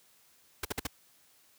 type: noise bursts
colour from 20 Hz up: pink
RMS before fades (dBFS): -32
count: 4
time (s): 0.63-0.869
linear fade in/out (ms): 5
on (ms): 20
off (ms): 53
effects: white hiss -64 dBFS RMS until 1.58 s + high-pass 60 Hz 12 dB/octave